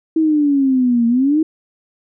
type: exponential two-way sweep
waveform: sine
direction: down then up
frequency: 324.1 to 230 to 324.1 Hz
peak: -11 dBFS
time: 0.16-1.43 s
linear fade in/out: 5 ms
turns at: 1.07 s
effects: none